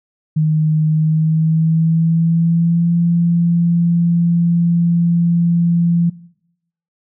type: tone with pitch glide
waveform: sine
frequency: 155.56 to 170.62 Hz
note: D#3 to F3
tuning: 0 to -40 cents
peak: -11 dBFS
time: 0.36-6.1 s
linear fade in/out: 10 ms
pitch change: +160 cents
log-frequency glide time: 0.87-2.94 s
effects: noise-tail reverb RT60 0.8 s tail -21 dB re dry